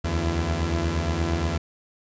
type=tone cluster; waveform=sawtooth; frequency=75.3 / 83.8 / 337.2 Hz; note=D2 / E2 / E4; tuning=+44 / +29 / +39 cents; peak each=-24 / -21 / -27 dBFS; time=0.04-1.58 s; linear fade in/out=10 ms; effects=resampled to 16000 Hz